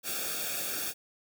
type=noise with comb filter; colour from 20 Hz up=white; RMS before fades=-34 dBFS; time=0.03-0.94 s; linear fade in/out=50 ms; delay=0.99 ms; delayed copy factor=-0.8; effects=none